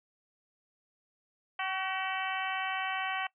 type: harmonic tone with a mistuned harmonic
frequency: 380.4 Hz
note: F#4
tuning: 48 cents sharp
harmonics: 2 / 3 / 4 / 5 / 6 / 7 / 8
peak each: -36 / -38 / -39 / -40 / -41 / -41 / -42 dBFS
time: 1.59-3.27 s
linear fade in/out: 5 ms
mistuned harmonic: 3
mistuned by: -23 cents
effects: noise-tail reverb RT60 0.1 s tail -21 dB re dry